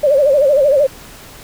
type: tone with vibrato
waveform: sine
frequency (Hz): 564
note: C#5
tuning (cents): +30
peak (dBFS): -8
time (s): 0.03-0.87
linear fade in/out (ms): 10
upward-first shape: sine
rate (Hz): 13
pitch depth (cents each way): 120
effects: pink hiss -37 dBFS RMS until 1.43 s